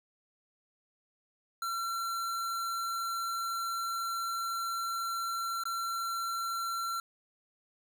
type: tone with dropouts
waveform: square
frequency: 1359 Hz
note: F6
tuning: 48 cents flat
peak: -33 dBFS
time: 1.62-7 s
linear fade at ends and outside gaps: 2 ms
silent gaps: 5.637-5.654 s
effects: none